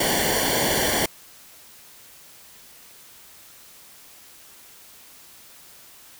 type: noise with comb filter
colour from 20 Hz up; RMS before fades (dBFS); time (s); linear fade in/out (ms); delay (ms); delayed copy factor
pink; -22; 0-1.06; 5; 0.78; -0.85
effects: white hiss -48 dBFS RMS until 6.19 s